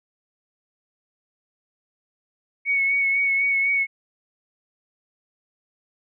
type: tone with vibrato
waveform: sine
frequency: 2217 Hz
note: C#7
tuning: in tune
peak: -18 dBFS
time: 2.65-3.87 s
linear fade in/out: 50 ms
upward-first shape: sine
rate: 4 Hz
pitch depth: 24 cents each way
effects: none